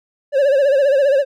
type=tone with vibrato; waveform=triangle; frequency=554.4 Hz; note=C#5; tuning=in tune; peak=-9 dBFS; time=0.32-1.25 s; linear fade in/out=50 ms; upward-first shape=sine; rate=15 Hz; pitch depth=94 cents each way; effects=none